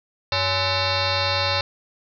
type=tone with frequency modulation; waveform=sine; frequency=1777 Hz; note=A6; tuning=17 cents sharp; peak=-19 dBFS; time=0.32-1.61 s; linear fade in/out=2 ms; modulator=468 Hz; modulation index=6.2; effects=none